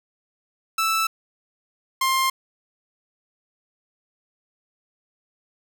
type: tone pair in turn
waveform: sawtooth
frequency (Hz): 1318.5 / 1057.2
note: E6 / C6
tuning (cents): 0 / +18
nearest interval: major third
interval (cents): 382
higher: first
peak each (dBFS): -16 / -15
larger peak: second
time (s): 0.78-1.07 / 2.01-2.3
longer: neither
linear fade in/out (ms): 5
effects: none